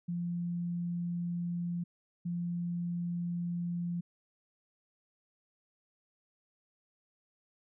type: tone pair in turn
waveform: sine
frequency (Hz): 173.3 / 173.3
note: F3 / F3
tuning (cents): -13 / -13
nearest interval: unison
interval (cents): 0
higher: neither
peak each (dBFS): -32 / -32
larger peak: neither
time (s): 0.08-1.84 / 2.25-4.01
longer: neither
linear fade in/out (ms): 10
effects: none